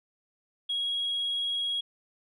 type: tone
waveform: sine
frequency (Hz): 3306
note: G#7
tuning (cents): -9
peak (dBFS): -26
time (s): 0.69-1.81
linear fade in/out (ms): 10
effects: tanh soft clip ceiling -24 dBFS